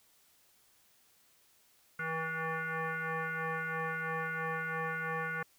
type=tone with frequency modulation; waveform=sine; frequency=160 Hz; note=D#3; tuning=49 cents sharp; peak=-33 dBFS; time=1.99-5.43 s; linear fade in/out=5 ms; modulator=323 Hz; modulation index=5.7; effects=white hiss -67 dBFS RMS until 5.58 s